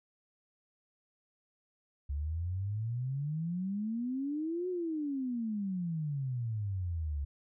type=exponential two-way sweep; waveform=sine; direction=up then down; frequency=68.9 to 370 to 68.9 Hz; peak=-32 dBFS; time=2.09-7.25 s; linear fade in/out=10 ms; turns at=4.69 s; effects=none